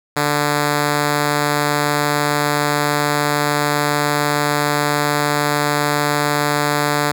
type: tone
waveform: 5% pulse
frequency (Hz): 146.83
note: D3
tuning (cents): 0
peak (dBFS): -4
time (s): 0.16-7.12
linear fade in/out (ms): 10
effects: none